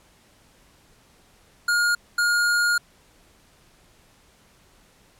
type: tone bursts at uneven times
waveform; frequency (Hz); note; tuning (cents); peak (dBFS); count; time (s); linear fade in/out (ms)
square; 1425; F6; +34; -19; 2; 1.68-1.95 / 2.18-2.78; 5
effects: pink hiss -57 dBFS RMS until 5.19 s + low-pass 12000 Hz 12 dB/octave